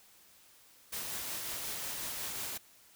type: noise with tremolo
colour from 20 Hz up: white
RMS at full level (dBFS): -38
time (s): 0.92-2.58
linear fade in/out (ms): 10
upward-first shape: triangle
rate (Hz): 5.5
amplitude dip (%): 25
effects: white hiss -61 dBFS RMS until 2.95 s